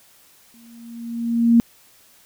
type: tone with exponential growth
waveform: sine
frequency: 233.1 Hz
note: A#3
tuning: in tune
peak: -8 dBFS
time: 0.54-1.6 s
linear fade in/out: 0 ms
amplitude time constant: 230 ms
effects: white hiss -53 dBFS RMS until 2.25 s